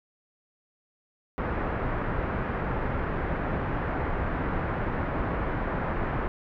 pink low-pass noise, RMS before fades -29 dBFS, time 1.38-6.28 s, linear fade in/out 0 ms, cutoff 1800 Hz, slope 24 dB/octave, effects none

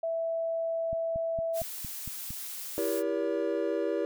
sine tone, 659.3 Hz, E5, in tune, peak -28 dBFS, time 0.03-1.62 s, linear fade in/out 5 ms
click train, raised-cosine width 5 ms, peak -28 dBFS, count 7, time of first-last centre 0.93-2.306 s, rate 4.36 Hz
blue noise, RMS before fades -39 dBFS, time 1.53-3.03 s, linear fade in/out 50 ms
triangle chord, E diminished seventh, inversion none, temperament just, 329.6 / 395.6 / 474.7 / 569.6 Hz, E4 / G4 / Bb4 / Db5, 0 / +16 / +31 / +47 cents, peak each -31 dBFS, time 2.78-4.05 s, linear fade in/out 0 ms
effects none

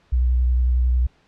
sine tone with vibrato, 61.9 Hz, B1, 5 cents sharp, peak -15 dBFS, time 0.12-1.07 s, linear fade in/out 10 ms, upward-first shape sine, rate 11 Hz, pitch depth 26 cents each way, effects pink hiss -59 dBFS RMS until 1.27 s + low-pass 4000 Hz 12 dB/octave

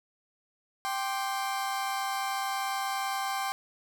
35% pulse chord, G suspended fourth, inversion none, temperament equal with one note detuned, 784 / 1054.4 / 1174.7 Hz, G5 / C6 / D6, 0 / +13 / 0 cents, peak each -30 / -34 / -36 dBFS, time 0.85-3.52 s, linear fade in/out 0 ms, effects none

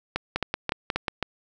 two click trains, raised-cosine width 0.3 ms, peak -9 / -9 dBFS, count 5 / 5, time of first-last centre 0.36-1.082 / 0.16-1.227 s, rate 5.54 / 3.75 Hz, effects none

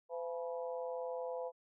harmonic tone with a mistuned harmonic, 169.5 Hz, E3, 49 cents sharp, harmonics 3 / 4 / 5 / 6, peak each -39 / -45 / -49 / -50 dBFS, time 0.09-1.52 s, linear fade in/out 50 ms, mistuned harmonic 6, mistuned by -68 cents, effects none

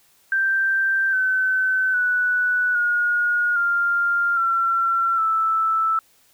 sine tone with pitch steps, 1568 / 1523.4 / 1480 / 1437.9 / 1396.9 / 1357.2 / 1318.5 Hz, G6 / G6 / F#6 / F#6 / F6 / F6 / E6, 0 / -50 / 0 / -50 / 0 / -50 / 0 cents, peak -17 dBFS, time 0.32-5.99 s, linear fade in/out 2 ms, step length 810 ms, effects white hiss -58 dBFS RMS until 6.33 s

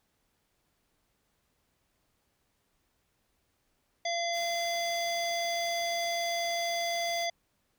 harmonic tone, 684 Hz, F5, 36 cents flat, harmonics 1 / 3 / 5 / 7 / 9, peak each -31 / -36 / -38 / -39 / -41 dBFS, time 4.05-7.3 s, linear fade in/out 5 ms
white noise, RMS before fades -48 dBFS, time 4.32-7.28 s, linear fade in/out 50 ms
effects pink hiss -75 dBFS RMS until 7.78 s

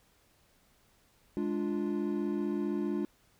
triangle chord, D diminished, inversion second, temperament equal, 207.7 / 293.7 / 349.2 Hz, Ab3 / D4 / F4, 0 / 0 / 0 cents, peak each -32 dBFS, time 1.37-3.05 s, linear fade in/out 0 ms, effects tanh soft clip ceiling -19 dBFS + pink hiss -67 dBFS RMS until 3.39 s

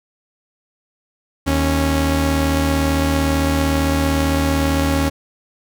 sawtooth tone pair together, 77.78 / 275.6 Hz, D#2 / C#4, 0 / -10 cents, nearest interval octave + minor seventh, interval 2190 cents, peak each -14 dBFS, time 1.46-5.1 s, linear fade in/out 20 ms, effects none

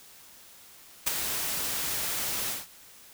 white noise with ADSR envelope, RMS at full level -23 dBFS, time 1.06-2.67 s, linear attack 15 ms, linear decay 13 ms, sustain -8 dB, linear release 180 ms, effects white hiss -52 dBFS RMS until 3.13 s

